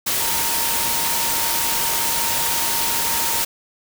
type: tone in noise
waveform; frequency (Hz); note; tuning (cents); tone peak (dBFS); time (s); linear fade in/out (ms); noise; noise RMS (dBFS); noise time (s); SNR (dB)
sine; 924; A#5; -16; -28; 0.2-3.43; 10; white; -21; 0.06-3.45; -10
effects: none